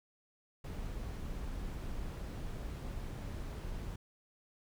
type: noise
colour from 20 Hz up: brown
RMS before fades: -41 dBFS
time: 0.64-3.96 s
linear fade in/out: 5 ms
effects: none